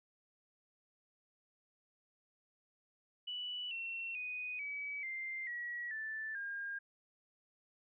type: tone with pitch steps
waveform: sine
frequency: 2960 / 2714 / 2489 / 2282 / 2093 / 1919.3 / 1760 / 1614 Hz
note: F#7 / E7 / D#7 / C#7 / C7 / B6 / A6 / G#6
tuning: 0 / +50 / 0 / +50 / 0 / -50 / 0 / -50 cents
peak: -39 dBFS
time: 3.27-6.79 s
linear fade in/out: 10 ms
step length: 440 ms
effects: none